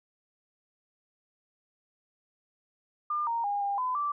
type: tone with pitch steps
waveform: sine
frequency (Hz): 1201 / 929 / 813 / 803 / 1011 / 1168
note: D6 / A#5 / G#5 / G5 / B5 / D6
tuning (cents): +38 / -6 / -37 / +41 / +40 / -10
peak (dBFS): -27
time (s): 3.1-4.12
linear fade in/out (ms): 5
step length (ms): 170
effects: none